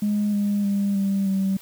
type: tone with pitch steps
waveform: sine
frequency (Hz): 207.7 / 203.9 / 200.2 / 196.5 / 192.9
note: G#3 / G#3 / G3 / G3 / G3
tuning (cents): 0 / -32 / +37 / +4 / -28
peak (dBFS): -18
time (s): 0.02-1.57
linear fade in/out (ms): 5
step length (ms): 310
effects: tanh soft clip ceiling -16 dBFS + white hiss -47 dBFS RMS until 1.61 s